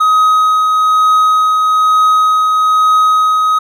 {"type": "tone with tremolo", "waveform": "triangle", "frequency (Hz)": 1262, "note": "D#6", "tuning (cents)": 24, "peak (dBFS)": -4, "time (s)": [0, 3.59], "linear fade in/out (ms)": 10, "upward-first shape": "triangle", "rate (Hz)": 1.1, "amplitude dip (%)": 30, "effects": []}